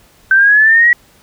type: linear sweep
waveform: sine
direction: up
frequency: 1536 to 1935 Hz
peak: -5 dBFS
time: 0.31-0.93 s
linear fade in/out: 2 ms
effects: pink hiss -48 dBFS RMS until 1.22 s